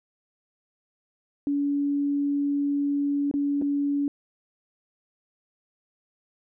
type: tone with dropouts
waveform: sine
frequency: 284.8 Hz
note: C#4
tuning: 47 cents sharp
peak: -22 dBFS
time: 1.47-4.08 s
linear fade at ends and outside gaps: 1 ms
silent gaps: 3.313-3.339 / 3.615-3.621 s
effects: none